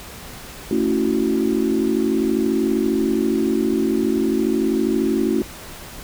sine chord, F# minor seventh, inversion first, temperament equal with one note detuned, 222.4 / 277.2 / 329.6 / 370 Hz, A3 / C#4 / E4 / F#4, +19 / 0 / 0 / 0 cents, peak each -22 dBFS, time 0.71-5.42 s, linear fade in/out 2 ms, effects pink hiss -37 dBFS RMS until 6.03 s

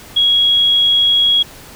sine tone, 3316 Hz, G#7, 3 cents flat, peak -9 dBFS, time 0.16-1.43 s, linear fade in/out 10 ms, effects pink hiss -37 dBFS RMS until 1.75 s

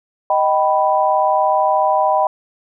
sine chord, Eb augmented, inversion none, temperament equal with one note detuned, 622.3 / 775.4 / 987.8 Hz, Eb5 / G5 / B5, 0 / -19 / 0 cents, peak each -17 / -16 / -17 dBFS, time 0.3-2.27 s, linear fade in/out 2 ms, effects none

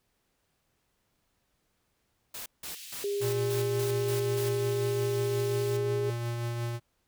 white noise bursts, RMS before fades -40 dBFS, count 8, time 2.34-4.49 s, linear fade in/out 5 ms, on 120 ms, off 170 ms
pink high-pass noise, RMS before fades -45 dBFS, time 2.65-5.77 s, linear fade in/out 5 ms, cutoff 2600 Hz, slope 24 dB/octave
sine tone with pitch glide, 404.2 to 408.9 Hz, G#4 to G#4, -47 to -27 cents, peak -28 dBFS, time 3.04-6.1 s, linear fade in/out 2 ms, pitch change +20 cents, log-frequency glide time 5.46-5.9 s
square tone with tremolo, 118.3 Hz, A#2, 26 cents sharp, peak -30 dBFS, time 3.2-6.8 s, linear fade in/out 50 ms, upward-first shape triangle, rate 5.6 Hz, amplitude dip 30%
effects pink hiss -75 dBFS RMS until 7.07 s

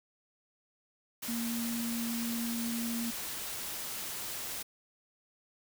sine tone in noise, 233.1 Hz, A#3, in tune, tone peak -33 dBFS, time 1.28-3.11 s, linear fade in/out 10 ms, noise white, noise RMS -39 dBFS, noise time 1.22-4.63 s, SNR +3 dB, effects none

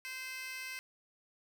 15% pulse tone with high-pass filter, 518 Hz, C5, 17 cents flat, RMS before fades -43 dBFS, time 0.05-0.79 s, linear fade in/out 0 ms, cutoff 2400 Hz, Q 2.1, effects none

